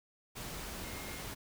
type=tone in noise; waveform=sine; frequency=2133 Hz; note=C7; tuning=33 cents sharp; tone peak=-52 dBFS; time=0.83-1.22 s; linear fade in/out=20 ms; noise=pink; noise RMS=-43 dBFS; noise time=0.35-1.35 s; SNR=-12 dB; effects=none